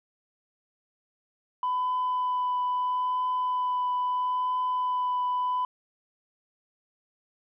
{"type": "tone with vibrato", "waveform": "sine", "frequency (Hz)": 1000, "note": "B5", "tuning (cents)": 21, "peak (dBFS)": -23, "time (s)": [1.63, 5.65], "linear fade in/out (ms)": 2, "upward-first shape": "triangle", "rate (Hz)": 0.76, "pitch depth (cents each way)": 11, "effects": ["tanh soft clip ceiling -22 dBFS"]}